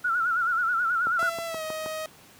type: tone with vibrato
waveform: sine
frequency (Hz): 1396.9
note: F6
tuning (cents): 0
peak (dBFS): -22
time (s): 0.04-1.3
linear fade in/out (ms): 10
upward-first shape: sine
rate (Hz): 9.3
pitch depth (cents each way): 95
type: click train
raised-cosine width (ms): 1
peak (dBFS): -21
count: 6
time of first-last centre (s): 1.07-1.861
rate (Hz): 6.32
type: tone with pitch glide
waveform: sawtooth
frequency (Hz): 670 to 628.8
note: E5 to D#5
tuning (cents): +28 to +18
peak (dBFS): -27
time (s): 1.19-2.06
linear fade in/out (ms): 2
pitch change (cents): -110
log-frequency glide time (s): 1.46-1.63
effects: pink hiss -52 dBFS RMS until 2.39 s + high-pass 100 Hz 12 dB/octave